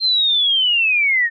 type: linear sweep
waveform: sine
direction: down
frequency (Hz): 4186 to 1809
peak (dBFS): -13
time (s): 0-1.3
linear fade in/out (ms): 50
effects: none